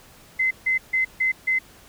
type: tone bursts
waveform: sine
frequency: 2055 Hz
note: C7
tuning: 32 cents flat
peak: -18 dBFS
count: 5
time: 0.39-1.59 s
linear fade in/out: 10 ms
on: 120 ms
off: 150 ms
effects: pink hiss -50 dBFS RMS until 1.88 s